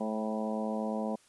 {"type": "harmonic tone with a mistuned harmonic", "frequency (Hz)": 108.6, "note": "A2", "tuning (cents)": -22, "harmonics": [2, 3, 4, 5, 6, 7, 8, 9], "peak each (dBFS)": [-33, -44, -41, -38, -40, -41, -48, -44], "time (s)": [0, 1.16], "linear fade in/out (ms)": 10, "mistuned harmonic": 7, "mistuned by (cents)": 17, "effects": ["white hiss -63 dBFS RMS until 1.28 s", "resampled to 24000 Hz"]}